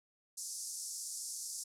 pink band-pass noise, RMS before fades -43 dBFS, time 0.37-1.64 s, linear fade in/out 10 ms, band 5200 to 11000 Hz, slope 48 dB/octave, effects none

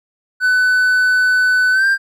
triangle tone with pitch glide, 1500 to 1585.5 Hz, F#6 to G6, +23 to +19 cents, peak -9 dBFS, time 0.4-1.98 s, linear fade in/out 50 ms, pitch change +96 cents, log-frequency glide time 1.71-1.86 s, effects none

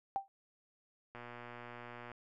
sine tone with exponential decay, 784 Hz, G5, in tune, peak -28 dBFS, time 0.16-0.28 s, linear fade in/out 0 ms, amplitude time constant 24 ms
click train, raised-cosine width 0.5 ms, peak -33 dBFS, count 117, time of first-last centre 1.15-2.117 s, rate 120 Hz
effects none

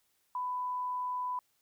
sine tone, 997 Hz, B5, 16 cents sharp, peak -32 dBFS, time 0.35-1.39 s, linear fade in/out 2 ms, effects white hiss -74 dBFS RMS until 1.61 s

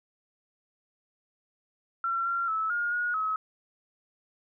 sine tone with pitch steps, 1359 / 1376 / 1305 / 1423 / 1445 / 1282 Hz, F6 / F6 / E6 / F6 / F#6 / E6, -48 / -26 / -18 / +32 / -41 / -49 cents, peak -26 dBFS, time 2.04-3.36 s, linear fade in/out 2 ms, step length 220 ms, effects none

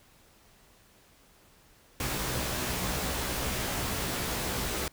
pink noise with comb filter, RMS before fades -32 dBFS, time 2-4.88 s, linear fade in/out 2 ms, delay 16 ms, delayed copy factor +0.7, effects pink hiss -60 dBFS RMS until 4.92 s

